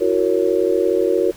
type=chord; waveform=sine; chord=F# dominant seventh; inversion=third; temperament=just; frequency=333 / 370 / 462.5 / 555 Hz; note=E4 / F#4 / A#4 / C#5; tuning=+18 / 0 / -14 / +2 cents; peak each=-22 / -18 / -19 / -22 dBFS; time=0-1.32 s; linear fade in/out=20 ms; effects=pink hiss -43 dBFS RMS until 1.36 s